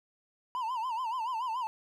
triangle tone with vibrato, 956 Hz, A#5, 43 cents sharp, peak -29 dBFS, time 0.55-1.67 s, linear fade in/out 0 ms, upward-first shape sine, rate 7 Hz, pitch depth 150 cents each way, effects none

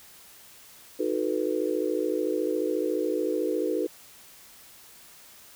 sine chord, B dominant seventh, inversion first, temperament equal with one note detuned, 311.1 / 365.1 / 440 / 493.9 Hz, D#4 / F#4 / A4 / B4, 0 / -23 / 0 / 0 cents, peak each -30 dBFS, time 0.99-3.87 s, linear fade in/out 10 ms, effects white hiss -51 dBFS RMS until 5.55 s

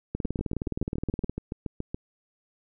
two click trains, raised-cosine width 3 ms, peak -18 / -16 dBFS, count 13 / 23, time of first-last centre 0.25-1.945 / 0.15-1.296 s, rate 7.08 / 19.2 Hz, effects none

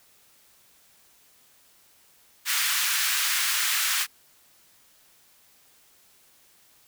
pink high-pass noise, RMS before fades -25 dBFS, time 2.45-4.07 s, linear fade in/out 50 ms, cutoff 1400 Hz, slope 24 dB/octave, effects white hiss -59 dBFS RMS until 6.87 s

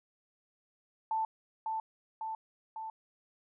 sine tone with echo, 884 Hz, A5, 8 cents sharp, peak -29 dBFS, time 1.11-1.25 s, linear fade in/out 2 ms, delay 550 ms, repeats 3, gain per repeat -3 dB, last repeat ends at 2.9 s, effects none

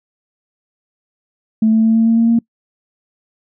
sine tone with pitch steps, 220 / 221.9 / 223.8 / 225.8 / 227.8 / 229.7 / 231.7 Hz, A3 / A3 / A3 / A3 / A#3 / A#3 / A#3, 0 / +15 / +30 / +45 / -40 / -25 / -10 cents, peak -8 dBFS, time 1.62-2.39 s, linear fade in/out 5 ms, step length 110 ms, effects noise-tail reverb RT60 0.1 s tail -25 dB re dry + tanh soft clip ceiling -4 dBFS

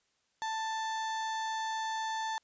35% pulse tone, 884 Hz, A5, 8 cents sharp, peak -31 dBFS, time 0.42-2.38 s, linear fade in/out 0 ms, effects white hiss -75 dBFS RMS until 2.43 s + resampled to 16000 Hz

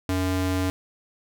square ring-modulated tone, 185.3 Hz, F#3, 3 cents sharp, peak -20 dBFS, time 0.09-0.7 s, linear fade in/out 0 ms, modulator 97.7 Hz, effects none

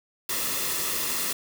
white noise with comb filter, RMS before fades -28 dBFS, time 0.29-1.33 s, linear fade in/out 5 ms, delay 1.3 ms, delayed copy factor -0.5, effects none

